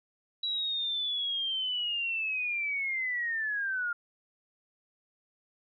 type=linear sweep; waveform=sine; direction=down; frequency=3918 to 1396.9 Hz; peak=-29 dBFS; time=0.43-3.93 s; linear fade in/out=5 ms; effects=none